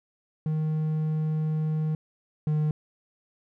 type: tone pair in turn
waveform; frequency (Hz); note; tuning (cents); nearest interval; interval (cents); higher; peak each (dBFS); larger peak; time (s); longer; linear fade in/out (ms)
triangle; 155.7 / 152.5; D#3 / D#3; +2 / -34; unison; 36; first; -22 / -20; second; 0.46-1.95 / 2.47-2.71; first; 2
effects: none